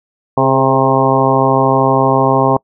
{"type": "harmonic tone with a mistuned harmonic", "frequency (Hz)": 133.1, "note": "C3", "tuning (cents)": 30, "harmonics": [1, 2, 3, 4, 5, 6, 7, 8], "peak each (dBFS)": [-17, -17, -17, -17, -17, -17, -17, -17], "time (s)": [0.37, 2.57], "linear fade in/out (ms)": 5, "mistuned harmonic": 3, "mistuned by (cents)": 29, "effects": ["noise-tail reverb RT60 0.1 s tail -26 dB re dry"]}